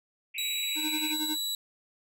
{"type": "band-pass noise", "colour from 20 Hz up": "pink", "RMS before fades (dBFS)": -39, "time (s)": [0.34, 1.14], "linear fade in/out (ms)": 10, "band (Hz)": [2300, 2600], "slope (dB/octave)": 96}
{"type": "tone with pitch glide", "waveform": "sawtooth", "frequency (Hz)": [3886, 3922], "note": ["B7", "B7"], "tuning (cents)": [-29, -13], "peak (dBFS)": -27, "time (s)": [0.38, 1.55], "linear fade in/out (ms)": 2, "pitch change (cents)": 16, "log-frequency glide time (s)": [0.53, 0.93]}
{"type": "tone with tremolo", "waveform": "square", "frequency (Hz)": 307.1, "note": "D#4", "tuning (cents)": -23, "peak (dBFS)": -31, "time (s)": [0.75, 1.38], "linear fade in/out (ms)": 50, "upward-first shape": "sine", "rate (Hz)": 11, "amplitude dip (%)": 75}
{"effects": []}